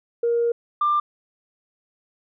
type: tone pair in turn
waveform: sine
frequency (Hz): 470 / 1189.8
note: A#4 / D6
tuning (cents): +14 / +22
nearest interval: octave + major third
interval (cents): 1608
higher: second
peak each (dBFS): -17 / -16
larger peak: second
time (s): 0.23-0.52 / 0.81-1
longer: first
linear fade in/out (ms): 5
effects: tanh soft clip ceiling -13 dBFS